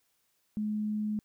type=tone; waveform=sine; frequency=212.1 Hz; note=G#3; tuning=37 cents sharp; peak=-29 dBFS; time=0.57-1.19 s; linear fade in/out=0 ms; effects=white hiss -74 dBFS RMS until 1.24 s